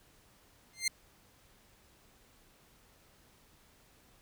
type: tone with exponential growth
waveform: 15% pulse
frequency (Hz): 2098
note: C7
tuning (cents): +4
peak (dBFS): -19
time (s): 0.73-0.88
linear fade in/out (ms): 5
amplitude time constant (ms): 31
effects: pink hiss -64 dBFS RMS until 4.21 s